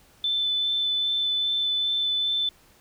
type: tone with vibrato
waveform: sine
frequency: 3520 Hz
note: A7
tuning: in tune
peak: -22 dBFS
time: 0.24-2.49 s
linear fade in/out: 2 ms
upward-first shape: sine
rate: 2.5 Hz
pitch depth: 9 cents each way
effects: pink hiss -57 dBFS RMS until 2.8 s